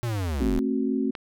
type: linear sweep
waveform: square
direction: down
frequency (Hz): 123.47 to 35.51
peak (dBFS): -26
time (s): 0.03-0.59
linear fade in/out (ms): 0
type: chord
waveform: sine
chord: F# diminished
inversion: first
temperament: just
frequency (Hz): 222 / 266.4 / 370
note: A3 / C4 / F#4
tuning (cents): +16 / +31 / 0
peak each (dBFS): -27 / -25 / -30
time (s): 0.4-1.11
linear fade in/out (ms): 10
type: click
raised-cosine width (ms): 0.3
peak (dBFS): -19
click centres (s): 1.152
effects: none